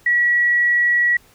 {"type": "tone", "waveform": "sine", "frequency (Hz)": 1928, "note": "B6", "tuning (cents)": -42, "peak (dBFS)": -13, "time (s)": [0.06, 1.17], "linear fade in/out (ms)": 5, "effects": ["pink hiss -52 dBFS RMS until 1.34 s"]}